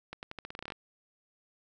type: accelerating click train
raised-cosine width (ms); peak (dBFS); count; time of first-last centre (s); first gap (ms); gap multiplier
0.3; -24; 13; 0.13-0.721; 99; 0.86
effects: none